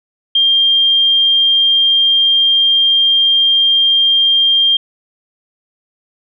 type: tone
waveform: sine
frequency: 3197 Hz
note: G7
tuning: 33 cents sharp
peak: -8 dBFS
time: 0.35-4.77 s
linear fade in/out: 5 ms
effects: none